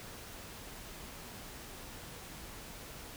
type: silence
effects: pink hiss -48 dBFS RMS until 3.16 s